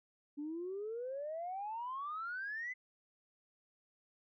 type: exponential sweep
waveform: sine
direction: up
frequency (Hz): 284.9 to 2057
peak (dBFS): -38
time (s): 0.37-2.74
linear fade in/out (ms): 20
effects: tanh soft clip ceiling -34 dBFS